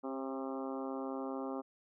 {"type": "harmonic tone with a mistuned harmonic", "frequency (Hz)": 133.8, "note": "C3", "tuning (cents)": 39, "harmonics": [2, 3, 4, 5, 6, 7, 8, 9, 10], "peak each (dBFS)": [-40, -44, -44, -49, -47, -53, -51, -50, -57], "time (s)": [0.03, 1.62], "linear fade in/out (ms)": 20, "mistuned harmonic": 3, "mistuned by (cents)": -20, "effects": []}